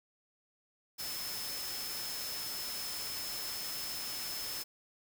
sine tone in noise, 5230 Hz, E8, 15 cents flat, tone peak -41 dBFS, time 0.98-4.64 s, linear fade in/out 20 ms, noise white, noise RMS -41 dBFS, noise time 0.98-4.64 s, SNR -3 dB, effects none

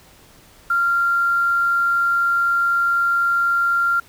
sine tone with quantisation, 1386 Hz, F6, 14 cents flat, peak -15 dBFS, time 0.7-4 s, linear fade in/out 5 ms, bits 7, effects pink hiss -49 dBFS RMS until 4.08 s

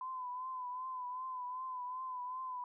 sine tone with vibrato, 1013 Hz, B5, 44 cents sharp, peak -39 dBFS, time 0.01-2.64 s, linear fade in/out 2 ms, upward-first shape triangle, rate 2.6 Hz, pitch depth 55 cents each way, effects none

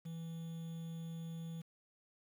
triangle tone with quantisation, 164.81 Hz, E3, in tune, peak -40 dBFS, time 0.05-1.62 s, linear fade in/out 10 ms, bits 10, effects none

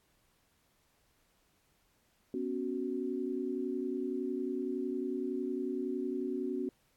sine chord, B suspended second, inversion none, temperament just, 246.9 / 277.8 / 370.4 Hz, B3 / C#4 / F#4, 0 / +4 / +2 cents, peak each -38 / -37 / -36 dBFS, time 2.34-6.69 s, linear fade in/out 2 ms, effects pink hiss -72 dBFS RMS until 6.96 s + AAC 64 kbps

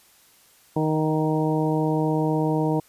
harmonic tone with a mistuned harmonic, 156 Hz, D#3, 5 cents sharp, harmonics 1 / 2 / 3 / 4 / 5 / 6, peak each -24 / -24 / -27 / -31 / -32 / -31 dBFS, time 0.76-2.8 s, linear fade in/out 5 ms, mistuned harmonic 5, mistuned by -16 cents, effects white hiss -56 dBFS RMS until 2.88 s + resampled to 32000 Hz

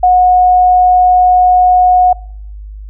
sine tone, 728 Hz, F#5, 28 cents flat, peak -4 dBFS, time 0.03-2.13 s, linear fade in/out 5 ms, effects noise-tail reverb RT60 0.7 s tail -24 dB re dry + added 51 Hz sine -25 dBFS peak until 2.89 s

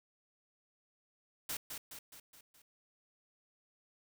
white noise with echo, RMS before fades -39 dBFS, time 1.49-1.57 s, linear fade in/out 5 ms, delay 210 ms, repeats 5, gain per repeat -5 dB, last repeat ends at 2.62 s, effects none

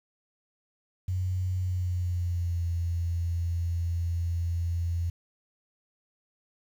sine tone with pitch glide, 92 to 85.34 Hz, F#2 to F2, -9 to -39 cents, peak -26 dBFS, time 1.08-5.1 s, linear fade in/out 5 ms, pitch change -130 cents, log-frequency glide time 1.58-2.66 s, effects 9-bit

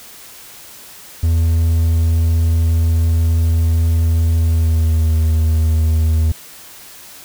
triangle tone with pitch glide, 82.41 to 79.74 Hz, E2 to D#2, 0 to +43 cents, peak -9 dBFS, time 1.23-6.32 s, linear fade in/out 5 ms, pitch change -57 cents, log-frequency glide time 4.39-5.1 s, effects white hiss -38 dBFS RMS until 7.24 s

